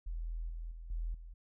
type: tone with level steps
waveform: sine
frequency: 41.3 Hz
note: E1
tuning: 4 cents sharp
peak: -36 / -39 / -44 / -34 / -46 dBFS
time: 0.06-1.34 s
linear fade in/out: 10 ms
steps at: 0.49 / 0.71 / 0.9 / 1.14 s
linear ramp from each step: 5 ms
effects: none